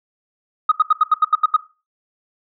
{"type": "tone bursts", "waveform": "sine", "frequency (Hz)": 1254, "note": "D#6", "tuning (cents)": 13, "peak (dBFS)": -8, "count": 9, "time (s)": [0.69, 1.565], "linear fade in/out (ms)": 5, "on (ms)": 27, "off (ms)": 79, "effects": ["noise-tail reverb RT60 0.3 s tail -17 dB re dry", "tanh soft clip ceiling -5 dBFS"]}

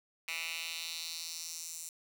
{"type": "tone with high-pass filter sweep", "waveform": "10% pulse", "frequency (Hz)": 164.81, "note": "E3", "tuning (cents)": 0, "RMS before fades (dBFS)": -41, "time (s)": [0.28, 1.89], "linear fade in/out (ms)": 2, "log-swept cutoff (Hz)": [2300, 7500], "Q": 2.2, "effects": ["10-bit"]}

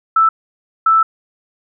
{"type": "tone bursts at uneven times", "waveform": "sine", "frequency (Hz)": 1320, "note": "E6", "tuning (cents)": 2, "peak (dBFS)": -8, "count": 2, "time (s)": [[0.16, 0.29], [0.86, 1.03]], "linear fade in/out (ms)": 5, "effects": []}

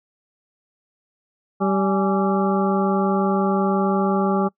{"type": "harmonic tone with a mistuned harmonic", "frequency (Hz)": 194.2, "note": "G3", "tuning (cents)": -16, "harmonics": [1, 2, 3, 4, 6, 7], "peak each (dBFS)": [-20, -23, -27, -25, -27, -33], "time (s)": [1.6, 4.49], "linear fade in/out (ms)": 20, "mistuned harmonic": 4, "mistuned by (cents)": 110, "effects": ["noise-tail reverb RT60 0.1 s tail -24 dB re dry"]}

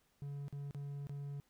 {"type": "tone with dropouts", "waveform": "triangle", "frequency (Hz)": 141.9, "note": "C#3", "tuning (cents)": 41, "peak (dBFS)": -39, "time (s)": [0.22, 1.4], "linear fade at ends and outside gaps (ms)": 0, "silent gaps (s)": [[0.482, 0.526], [0.709, 0.747], [1.07, 1.095]], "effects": ["pink hiss -75 dBFS RMS until 1.49 s"]}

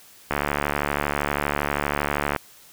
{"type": "click train", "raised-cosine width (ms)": 0.5, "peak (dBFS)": -7, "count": 150, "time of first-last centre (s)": [0.31, 2.362], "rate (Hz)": 72.6, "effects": ["white hiss -50 dBFS RMS until 2.72 s"]}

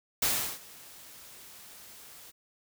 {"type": "noise with ADSR envelope", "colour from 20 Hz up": "white", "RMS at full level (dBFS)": -26, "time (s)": [0.22, 2.32], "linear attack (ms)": 5, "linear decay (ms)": 360, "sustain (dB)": -24, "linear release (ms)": 25, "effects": []}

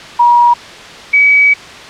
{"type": "tone pair in turn", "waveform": "sine", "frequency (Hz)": [957, 2276], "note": ["A#5", "C#7"], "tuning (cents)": [45, 45], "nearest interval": "octave + minor third", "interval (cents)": 1500, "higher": "second", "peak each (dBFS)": -4, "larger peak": "neither", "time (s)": [[0.19, 0.54], [1.13, 1.54]], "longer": "second", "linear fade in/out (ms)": 10, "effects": ["white hiss -30 dBFS RMS until 1.89 s", "low-pass 4000 Hz 12 dB/octave"]}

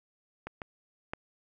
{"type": "clicks", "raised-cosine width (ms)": 0.5, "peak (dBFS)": [-23, -23, -19], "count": 3, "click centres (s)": [0.47, 0.618, 1.135], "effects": []}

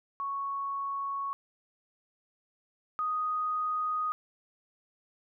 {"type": "tone pair in turn", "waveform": "sine", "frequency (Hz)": [1108.7, 1244.5], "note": ["C#6", "D#6"], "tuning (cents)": [0, 0], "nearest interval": "major second", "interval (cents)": 200, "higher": "second", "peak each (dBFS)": [-31, -28], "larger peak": "second", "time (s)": [[0.2, 1.33], [2.99, 4.12]], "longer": "neither", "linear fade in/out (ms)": 0, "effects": []}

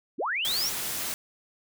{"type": "linear sweep", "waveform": "sine", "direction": "up", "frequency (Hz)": [179.6, 5920], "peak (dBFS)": -26, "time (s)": [0.18, 0.7], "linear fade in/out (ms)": 20}
{"type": "noise", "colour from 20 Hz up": "white", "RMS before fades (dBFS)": -32, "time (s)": [0.45, 1.14], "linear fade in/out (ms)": 0}
{"effects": []}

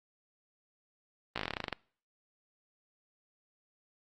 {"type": "slowing click train", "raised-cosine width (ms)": 0.3, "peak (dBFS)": -17, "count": 14, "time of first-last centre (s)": [1.36, 1.727], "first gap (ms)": 16, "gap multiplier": 1.09, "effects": ["noise-tail reverb RT60 0.5 s tail -25 dB re dry", "Opus 24 kbps"]}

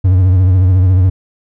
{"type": "tone with vibrato", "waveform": "triangle", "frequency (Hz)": 92.5, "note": "F#2", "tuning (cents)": 0, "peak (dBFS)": -4, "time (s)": [0.04, 1.1], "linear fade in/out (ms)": 10, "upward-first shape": "triangle", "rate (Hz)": 14, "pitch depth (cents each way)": 81, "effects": []}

